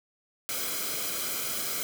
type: noise with comb filter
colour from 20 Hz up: white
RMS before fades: -32 dBFS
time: 0.49-1.83 s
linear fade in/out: 0 ms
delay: 1.1 ms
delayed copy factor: -0.65
effects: none